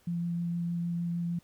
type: tone with vibrato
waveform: sine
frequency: 171.5 Hz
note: F3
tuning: 31 cents flat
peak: -29 dBFS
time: 0.07-1.39 s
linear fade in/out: 5 ms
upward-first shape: sine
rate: 6.5 Hz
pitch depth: 9 cents each way
effects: pink hiss -65 dBFS RMS until 1.43 s